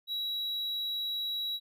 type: tone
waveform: triangle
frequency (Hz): 3885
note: B7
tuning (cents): -29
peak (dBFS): -30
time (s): 0.07-1.6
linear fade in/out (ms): 50
effects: none